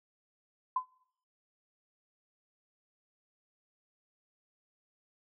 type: tone with exponential decay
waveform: sine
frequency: 1018 Hz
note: C6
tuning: 48 cents flat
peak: -24 dBFS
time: 0.76-0.88 s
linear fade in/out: 5 ms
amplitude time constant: 24 ms
effects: noise-tail reverb RT60 0.7 s tail -24 dB re dry